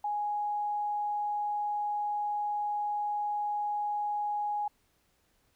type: tone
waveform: sine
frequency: 830.6 Hz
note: G#5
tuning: in tune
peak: -29 dBFS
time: 0.04-4.68 s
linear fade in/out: 5 ms
effects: pink hiss -71 dBFS RMS until 5.55 s